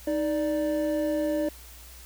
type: tone pair together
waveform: triangle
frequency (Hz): 311.1 / 587.3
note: D#4 / D5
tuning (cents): 0 / 0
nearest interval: major seventh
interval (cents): 1100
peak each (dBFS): -25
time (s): 0.07-1.49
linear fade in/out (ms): 5
effects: added 60 Hz sine -47 dBFS peak until 2.05 s + white hiss -49 dBFS RMS until 2.05 s